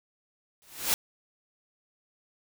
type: noise with exponential growth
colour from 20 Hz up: white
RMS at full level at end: -22 dBFS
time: 0.62-0.94 s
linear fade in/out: 0 ms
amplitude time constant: 68 ms
effects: none